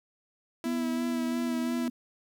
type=tone with vibrato; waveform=sawtooth; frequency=329.5 Hz; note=E4; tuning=1 cent flat; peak=-30 dBFS; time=0.64-1.88 s; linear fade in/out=0 ms; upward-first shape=sine; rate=2.9 Hz; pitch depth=26 cents each way
type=tone with pitch glide; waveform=sine; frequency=246.9 to 245.2 Hz; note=B3 to B3; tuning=0 to -12 cents; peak=-28 dBFS; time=0.65-1.9 s; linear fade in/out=10 ms; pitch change=-12 cents; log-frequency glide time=0.94-1.33 s
effects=10-bit